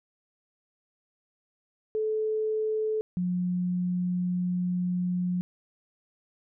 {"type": "tone pair in turn", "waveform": "sine", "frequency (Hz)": [434, 179.39], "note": ["A4", "F3"], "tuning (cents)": [-24, 47], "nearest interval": "octave + minor third", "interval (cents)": 1529, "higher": "first", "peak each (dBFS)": -25, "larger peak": "neither", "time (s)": [[1.95, 3.01], [3.17, 5.41]], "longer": "second", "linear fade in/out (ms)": 0, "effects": []}